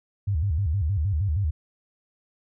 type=tone with vibrato; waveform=sine; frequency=87.31 Hz; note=F2; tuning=in tune; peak=-21 dBFS; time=0.27-1.51 s; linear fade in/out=10 ms; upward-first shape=square; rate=6.4 Hz; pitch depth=240 cents each way; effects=none